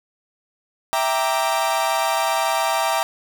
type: chord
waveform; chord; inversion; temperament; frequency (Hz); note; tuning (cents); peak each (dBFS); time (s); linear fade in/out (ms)
40% pulse; E half-diminished seventh; none; equal with one note detuned; 659.3 / 786.7 / 932.3 / 1174.7; E5 / G5 / Bb5 / D6; 0 / +6 / 0 / 0; -23 / -23 / -23 / -25; 0.93-3.03; 0
effects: none